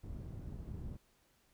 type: low-pass noise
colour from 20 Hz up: white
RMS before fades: -45 dBFS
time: 0.03-0.97 s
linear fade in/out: 10 ms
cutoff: 130 Hz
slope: 12 dB/octave
effects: pink hiss -72 dBFS RMS until 1.53 s